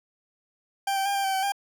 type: tone with pitch steps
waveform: 40% pulse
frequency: 788 / 777 / 801 / 790 / 773 / 766 / 799 Hz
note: G5 / G5 / G5 / G5 / G5 / G5 / G5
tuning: +9 / -16 / +37 / +13 / -24 / -40 / +33 cents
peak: -23 dBFS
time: 0.87-1.521 s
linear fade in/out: 5 ms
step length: 93 ms
effects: none